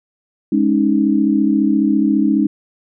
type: chord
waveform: sine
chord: Ab suspended fourth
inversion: none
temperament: just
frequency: 207.7 / 276.9 / 311.5 Hz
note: Ab3 / Db4 / Eb4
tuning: 0 / -2 / +2 cents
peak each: -16 dBFS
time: 0.52-2.47 s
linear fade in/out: 5 ms
effects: none